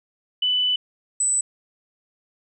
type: tone pair in turn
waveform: sine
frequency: 2990 / 7982 Hz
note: F#7 / B8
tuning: +17 / +17 cents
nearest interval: octave + perfect fourth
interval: 1700 cents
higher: second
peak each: -18 dBFS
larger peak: neither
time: 0.42-0.76 / 1.2-1.41 s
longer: first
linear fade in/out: 5 ms
effects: none